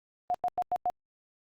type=tone bursts; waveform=sine; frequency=719 Hz; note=F#5; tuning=50 cents flat; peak=-25 dBFS; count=5; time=0.3-0.9 s; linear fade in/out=0 ms; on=44 ms; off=95 ms; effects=Opus 32 kbps